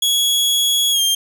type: tone with pitch glide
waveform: sawtooth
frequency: 3345 to 3194 Hz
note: G#7 to G7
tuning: +12 to +32 cents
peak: -11 dBFS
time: 0.02-1.15 s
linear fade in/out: 5 ms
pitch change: -80 cents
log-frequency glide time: 0.91-1.01 s
effects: none